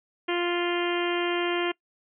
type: harmonic tone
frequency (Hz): 349.2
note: F4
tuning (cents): 0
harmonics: 1 / 2 / 3 / 4 / 5 / 6 / 7 / 8 / 9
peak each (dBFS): -26 / -34 / -35 / -37 / -36 / -36 / -37 / -36 / -37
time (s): 0.28-1.72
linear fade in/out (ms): 10
effects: noise-tail reverb RT60 0.1 s tail -23 dB re dry